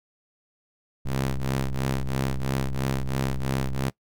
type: ring-modulated tone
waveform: sawtooth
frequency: 66.9 Hz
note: C2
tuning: 39 cents sharp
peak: -17 dBFS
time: 1.05-3.9 s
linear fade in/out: 10 ms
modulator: 65.4 Hz
effects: noise-tail reverb RT60 0.1 s tail -21 dB re dry